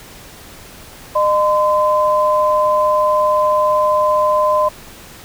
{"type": "tone pair together", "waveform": "sine", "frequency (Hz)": [609, 1024.2], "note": ["D#5", "C6"], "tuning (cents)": [-37, -37], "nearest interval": "major sixth", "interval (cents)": 900, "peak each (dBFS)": -14, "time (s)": [1.15, 4.69], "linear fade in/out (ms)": 10, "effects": ["pink hiss -38 dBFS RMS until 5.24 s"]}